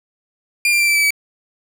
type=tone with pitch steps; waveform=40% pulse; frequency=2400 / 2377 / 2353 / 2330 / 2308 / 2285 Hz; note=D7 / D7 / D7 / D7 / D7 / D7; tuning=+37 / +20 / +3 / -14 / -31 / -48 cents; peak=-12 dBFS; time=0.65-1.106 s; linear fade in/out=2 ms; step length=76 ms; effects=none